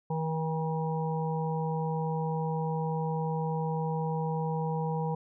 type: harmonic tone with a mistuned harmonic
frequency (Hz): 159.6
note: D#3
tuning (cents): +44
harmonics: 1 / 3 / 5 / 6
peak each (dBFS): -30 / -35 / -37 / -38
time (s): 0.1-5.15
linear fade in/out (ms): 5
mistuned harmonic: 5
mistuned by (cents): +17
effects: none